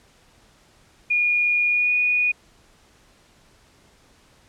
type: tone with pitch glide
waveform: sine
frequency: 2436 to 2463 Hz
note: D#7 to D#7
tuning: -37 to -18 cents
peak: -17 dBFS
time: 1.1-2.32 s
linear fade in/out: 10 ms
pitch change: +19 cents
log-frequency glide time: 1.69-1.93 s
effects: pink hiss -56 dBFS RMS until 4.48 s + low-pass 9000 Hz 12 dB/octave